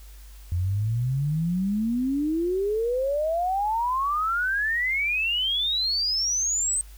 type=exponential sweep; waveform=sine; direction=up; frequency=85 to 8372 Hz; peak=-22 dBFS; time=0.52-6.81 s; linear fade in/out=0 ms; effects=added 50 Hz sine -42 dBFS peak until 6.97 s + white hiss -54 dBFS RMS until 6.97 s